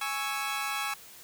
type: chord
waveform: 20% pulse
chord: C# minor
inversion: second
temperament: equal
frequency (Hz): 830.6 / 1108.7 / 1318.5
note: G#5 / C#6 / E6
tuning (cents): 0 / 0 / 0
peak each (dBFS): -30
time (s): 0.01-0.94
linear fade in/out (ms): 5
effects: white hiss -50 dBFS RMS until 1.23 s